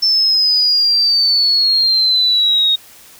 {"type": "exponential sweep", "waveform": "sine", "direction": "down", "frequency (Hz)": [5330, 3729], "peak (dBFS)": -10, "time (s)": [0.02, 2.76], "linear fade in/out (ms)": 10, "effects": ["white hiss -42 dBFS RMS until 3.19 s"]}